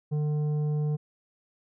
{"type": "tone with tanh clipping", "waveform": "sine", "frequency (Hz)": 150, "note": "D3", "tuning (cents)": 37, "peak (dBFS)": -26, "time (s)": [0.11, 0.97], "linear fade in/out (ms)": 20, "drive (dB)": 8, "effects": []}